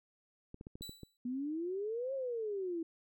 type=clicks; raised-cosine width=3 ms; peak=-34 dBFS; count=7; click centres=0.544 / 0.611 / 0.669 / 0.755 / 0.81 / 0.894 / 1.033 s
type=tone with exponential decay; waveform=sawtooth; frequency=3950 Hz; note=B7; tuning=in tune; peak=-38 dBFS; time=0.82-1.17 s; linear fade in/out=1 ms; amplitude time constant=76 ms
type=exponential two-way sweep; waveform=sine; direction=up then down; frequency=240.1 to 549 to 323.1 Hz; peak=-35 dBFS; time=1.25-2.83 s; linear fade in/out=5 ms; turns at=2.14 s
effects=none